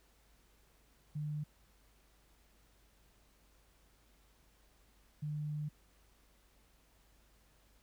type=tone bursts at uneven times; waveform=sine; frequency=150 Hz; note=D3; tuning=37 cents sharp; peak=-36 dBFS; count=2; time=1.15-1.44 / 5.22-5.69 s; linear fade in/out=10 ms; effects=added 50 Hz sine -68 dBFS peak until 7.82 s + pink hiss -70 dBFS RMS until 7.82 s